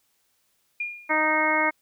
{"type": "tone with exponential decay", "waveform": "sine", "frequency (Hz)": 2419, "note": "D#7", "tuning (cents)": -49, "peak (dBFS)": -24, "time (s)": [0.8, 1.24], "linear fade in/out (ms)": 5, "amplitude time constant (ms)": 95}
{"type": "harmonic tone", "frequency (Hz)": 310, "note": "D#4", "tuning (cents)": -6, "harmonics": [1, 2, 3, 4, 5, 6, 7], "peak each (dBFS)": [-30, -28, -26, -29, -30, -29, -24], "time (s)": [1.09, 1.71], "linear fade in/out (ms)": 20}
{"effects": ["white hiss -69 dBFS RMS until 1.81 s"]}